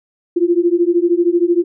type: beating tone pair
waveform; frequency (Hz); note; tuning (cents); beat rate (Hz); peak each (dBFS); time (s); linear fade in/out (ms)
sine; 340 / 353; F4 / F4; -46 / +19; 13; -14; 0.36-1.64; 10
effects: none